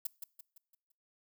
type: noise with echo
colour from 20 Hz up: violet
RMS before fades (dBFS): -35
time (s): 0.05-0.07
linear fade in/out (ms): 5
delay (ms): 170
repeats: 5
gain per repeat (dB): -7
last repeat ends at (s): 0.92
effects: noise-tail reverb RT60 0.5 s tail -23 dB re dry